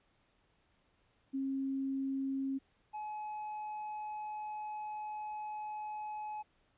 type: tone pair in turn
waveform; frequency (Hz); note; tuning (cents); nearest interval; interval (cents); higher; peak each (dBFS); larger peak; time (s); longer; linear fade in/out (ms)
sine / triangle; 270 / 849.3; C#4 / G#5; -45 / +39; octave + minor sixth; 1984; second; -33 / -37; first; 1.33-2.59 / 2.93-6.43; second; 20
effects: pink hiss -73 dBFS RMS until 6.77 s + resampled to 8000 Hz